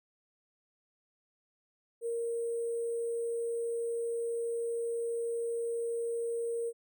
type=tone with sample-and-hold; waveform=sine; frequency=466.2 Hz; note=A#4; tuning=in tune; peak=-31 dBFS; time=2.01-6.73 s; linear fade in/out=50 ms; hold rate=8820 Hz; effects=none